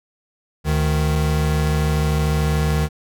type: tone pair together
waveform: square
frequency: 73.6 / 153.98 Hz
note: D2 / D#3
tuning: +4 / -18 cents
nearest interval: octave + minor second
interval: 1278 cents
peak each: -20 dBFS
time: 0.64-2.89 s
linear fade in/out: 50 ms
effects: none